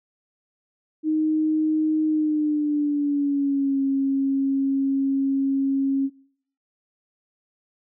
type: tone with pitch glide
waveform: sine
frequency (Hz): 311.1 to 272.4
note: D#4 to C#4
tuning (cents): 0 to -30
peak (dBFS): -19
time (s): 1.03-6.1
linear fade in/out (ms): 50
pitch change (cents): -230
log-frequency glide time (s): 2.05-3.81
effects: noise-tail reverb RT60 0.6 s tail -22 dB re dry